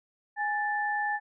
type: tone pair together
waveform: sine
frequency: 830.6 / 1760 Hz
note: G#5 / A6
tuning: 0 / 0 cents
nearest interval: octave + minor second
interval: 1300 cents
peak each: -29 / -30 dBFS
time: 0.36-1.2 s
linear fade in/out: 50 ms
effects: none